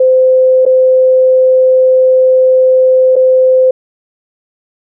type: tone with dropouts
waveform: sine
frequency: 516 Hz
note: C5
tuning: 24 cents flat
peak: -4 dBFS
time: 0-3.71 s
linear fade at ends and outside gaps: 5 ms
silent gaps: 0.653-0.662 / 3.157-3.163 s
effects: none